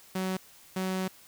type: tone pair in turn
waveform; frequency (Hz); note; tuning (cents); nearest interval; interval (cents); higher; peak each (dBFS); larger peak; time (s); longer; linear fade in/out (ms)
sawtooth; 187.4 / 187.4; F#3 / F#3; +22 / +22; unison; 0; neither; -25; neither; 0.15-0.37 / 0.76-1.08; second; 5
effects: white hiss -55 dBFS RMS until 1.27 s